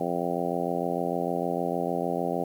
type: harmonic tone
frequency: 86.6 Hz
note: F2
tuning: 14 cents flat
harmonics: 2 / 3 / 4 / 5 / 6 / 7 / 8 / 9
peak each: -34 / -34 / -34 / -34 / -34 / -34 / -34 / -34 dBFS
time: 0-2.44 s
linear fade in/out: 5 ms
effects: 9-bit